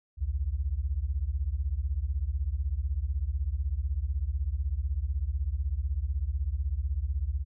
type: beating tone pair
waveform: sine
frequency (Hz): 61 / 77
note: B1 / D#2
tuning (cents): -21 / -17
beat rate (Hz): 16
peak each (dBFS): -30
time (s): 0.17-7.45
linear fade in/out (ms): 50
effects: none